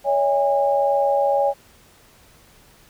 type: tone cluster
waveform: sine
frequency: 563 / 645 / 815 Hz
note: C#5 / E5 / G#5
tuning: +27 / -38 / -33 cents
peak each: -18 / -27 / -20 dBFS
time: 0.04-1.54 s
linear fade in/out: 50 ms
effects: pink hiss -52 dBFS RMS until 2.89 s